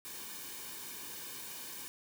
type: noise with comb filter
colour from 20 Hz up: white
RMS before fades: -45 dBFS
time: 0.05-1.88 s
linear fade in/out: 0 ms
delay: 1.5 ms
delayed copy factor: -0.65
effects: none